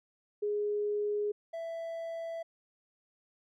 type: tone pair in turn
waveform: sine / triangle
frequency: 415.3 / 662.7 Hz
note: G#4 / E5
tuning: 0 / +9 cents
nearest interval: minor sixth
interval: 809 cents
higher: second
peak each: -29 / -34 dBFS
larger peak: first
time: 0.42-1.32 / 1.53-2.43 s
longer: neither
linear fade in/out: 10 ms
effects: none